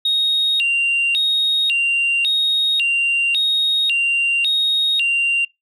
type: tone with vibrato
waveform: sine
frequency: 3221 Hz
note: G7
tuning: 46 cents sharp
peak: -13 dBFS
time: 0.05-5.45 s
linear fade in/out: 5 ms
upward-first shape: square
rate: 0.91 Hz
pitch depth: 260 cents each way
effects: noise-tail reverb RT60 0.2 s tail -26 dB re dry + tanh soft clip ceiling -12 dBFS